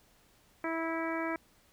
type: harmonic tone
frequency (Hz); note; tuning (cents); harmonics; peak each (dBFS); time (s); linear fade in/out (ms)
327.1; E4; -13; 1 / 2 / 3 / 4 / 5 / 6 / 7; -35 / -38 / -40 / -41 / -42 / -43 / -43; 0.64-1.36; 2
effects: pink hiss -65 dBFS RMS until 1.72 s